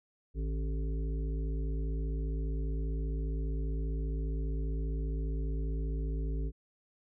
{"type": "harmonic tone with a mistuned harmonic", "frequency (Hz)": 55, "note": "A1", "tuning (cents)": 0, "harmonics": [1, 3, 5, 7, 8], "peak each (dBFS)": [-31, -41, -45, -48, -49], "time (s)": [0.34, 6.52], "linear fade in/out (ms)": 50, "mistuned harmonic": 3, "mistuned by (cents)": -120, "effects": []}